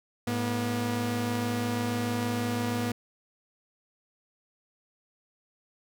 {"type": "tone pair together", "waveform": "sawtooth", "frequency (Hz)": [107.5, 241.3], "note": ["A2", "B3"], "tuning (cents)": [-40, -40], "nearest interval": "octave + major second", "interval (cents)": 1400, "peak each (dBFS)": [-28, -25], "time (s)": [0.27, 2.92], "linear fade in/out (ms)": 5, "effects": []}